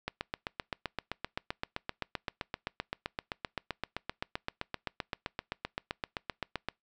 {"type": "click train", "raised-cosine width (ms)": 0.3, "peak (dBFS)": -17, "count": 52, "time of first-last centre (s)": [0.08, 6.686], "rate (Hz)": 7.72, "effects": ["noise-tail reverb RT60 0.2 s tail -26 dB re dry"]}